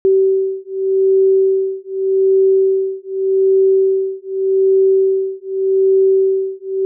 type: beating tone pair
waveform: sine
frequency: 383.7 / 384.54 Hz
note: G4 / G4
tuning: -37 / -33 cents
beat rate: 0.84 Hz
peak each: -14 dBFS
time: 0.05-6.85 s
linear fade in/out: 0 ms
effects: none